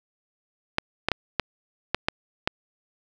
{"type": "clicks", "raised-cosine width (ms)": 0.3, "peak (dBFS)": -5, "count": 7, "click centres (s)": [0.784, 1.086, 1.117, 1.397, 1.946, 2.085, 2.475], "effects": []}